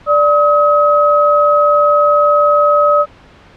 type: tone pair together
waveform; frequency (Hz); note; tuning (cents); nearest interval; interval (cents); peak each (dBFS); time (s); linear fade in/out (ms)
sine; 587.4 / 1273; D5 / D#6; 0 / +39; octave + minor second; 1339; -10; 0.06-3.06; 50
effects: pink hiss -42 dBFS RMS until 3.56 s + low-pass 3000 Hz 12 dB/octave